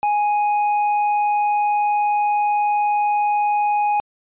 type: tone with tanh clipping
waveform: triangle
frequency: 830.6 Hz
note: G#5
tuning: in tune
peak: -17 dBFS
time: 0.03-4 s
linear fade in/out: 0 ms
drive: 10 dB
effects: resampled to 8000 Hz